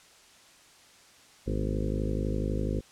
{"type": "harmonic tone with a mistuned harmonic", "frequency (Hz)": 52, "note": "G#1", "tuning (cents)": 3, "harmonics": [1, 2, 3, 4, 5, 6, 7, 8, 9, 10], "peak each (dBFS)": [-31, -34, -36, -37, -38, -39, -39, -40, -41, -41], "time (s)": [1.46, 2.81], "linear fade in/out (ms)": 20, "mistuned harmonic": 4, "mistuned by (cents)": 72, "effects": ["white hiss -56 dBFS RMS until 2.91 s", "low-pass 8000 Hz 12 dB/octave"]}